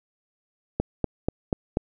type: click train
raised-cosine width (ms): 2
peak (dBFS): -9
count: 5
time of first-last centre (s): 0.8-1.771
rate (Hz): 4.12
effects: none